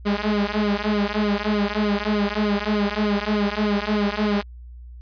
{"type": "tone with flanger", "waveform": "sawtooth", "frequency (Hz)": 207.7, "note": "G#3", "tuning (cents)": 0, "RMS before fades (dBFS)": -22, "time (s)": [0.05, 4.43], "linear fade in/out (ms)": 20, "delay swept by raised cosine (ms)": [1.1, 5.1], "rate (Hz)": 3.3, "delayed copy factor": -1, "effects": ["added 60 Hz sine -37 dBFS peak until 5.01 s", "resampled to 11025 Hz"]}